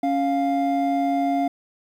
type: tone pair together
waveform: triangle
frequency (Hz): 278 / 700.5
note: C#4 / F5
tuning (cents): +5 / +5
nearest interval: octave + major third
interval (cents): 1600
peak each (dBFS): -20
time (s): 0.03-1.48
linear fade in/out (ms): 5
effects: 9-bit